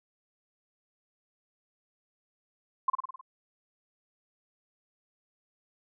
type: tone with echo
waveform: sine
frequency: 1050 Hz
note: C6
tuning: 6 cents sharp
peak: -20 dBFS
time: 2.88-2.9 s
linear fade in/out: 5 ms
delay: 52 ms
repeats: 6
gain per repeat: -4 dB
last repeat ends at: 3.212 s
effects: none